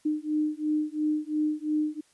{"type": "beating tone pair", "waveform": "sine", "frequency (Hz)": [303.1, 306], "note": ["D#4", "D#4"], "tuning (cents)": [-45, -29], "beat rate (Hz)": 2.9, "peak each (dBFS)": -28, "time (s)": [0.05, 2.01], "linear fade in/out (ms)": 10, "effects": ["white hiss -64 dBFS RMS until 2.13 s", "resampled to 24000 Hz"]}